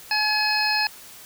harmonic tone, 850 Hz, G#5, 40 cents sharp, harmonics 1 / 2 / 3 / 5 / 6, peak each -26 / -26 / -26 / -26 / -26 dBFS, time 0.11-0.87 s, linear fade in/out 2 ms, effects white hiss -44 dBFS RMS until 1.25 s

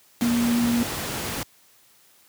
sine tone in noise, 237.1 Hz, A#3, 30 cents sharp, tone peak -19 dBFS, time 0.22-0.83 s, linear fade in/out 0 ms, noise pink, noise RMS -29 dBFS, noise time 0.21-1.43 s, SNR +7 dB, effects white hiss -57 dBFS RMS until 2.28 s + high-pass 80 Hz 12 dB/octave

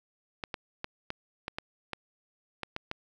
clicks, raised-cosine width 0.3 ms, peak -18 dBFS, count 10, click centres 0.438 / 0.542 / 0.844 / 1.104 / 1.481 / 1.585 / 1.933 / 2.633 / 2.764 / 2.914 s, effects 9-bit

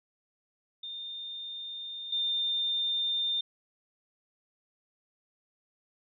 sine tone pair in turn, 3624 / 3610 Hz, A#7 / A7, -50 / +44 cents, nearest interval unison, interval 6 cents, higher first, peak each -37 / -27 dBFS, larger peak second, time 0.83-2.12 / 2.12-3.41 s, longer neither, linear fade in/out 5 ms, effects none

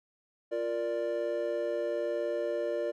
triangle chord, Bb major, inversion second, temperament equal, 349.2 / 466.2 / 587.3 Hz, F4 / Bb4 / D5, 0 / 0 / 0 cents, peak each -34 / -33 / -30 dBFS, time 0.51-2.92 s, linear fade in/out 20 ms, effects none

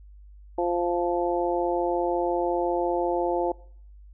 harmonic tone, 174.4 Hz, F3, 2 cents flat, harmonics 2 / 3 / 4 / 5, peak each -26 / -28 / -29 / -30 dBFS, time 0.58-3.52 s, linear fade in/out 5 ms, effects noise-tail reverb RT60 0.6 s tail -22 dB re dry + added 50 Hz sine -45 dBFS peak until 4.13 s

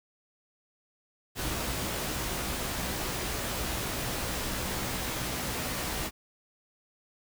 pink noise with comb filter, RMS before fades -33 dBFS, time 1.35-6.11 s, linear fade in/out 50 ms, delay 16 ms, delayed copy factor +0.5, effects none

